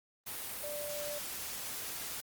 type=tone in noise; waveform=sine; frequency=587.3 Hz; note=D5; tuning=in tune; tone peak=-39 dBFS; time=0.63-1.19 s; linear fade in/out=10 ms; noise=white; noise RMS=-41 dBFS; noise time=0.26-2.21 s; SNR=-1 dB; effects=Opus 32 kbps